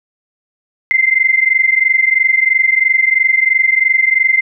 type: tone pair together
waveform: sine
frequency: 2070 / 2093 Hz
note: C7 / C7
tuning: -19 / 0 cents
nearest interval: unison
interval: 19 cents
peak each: -12 dBFS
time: 0.91-4.41 s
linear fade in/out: 0 ms
effects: none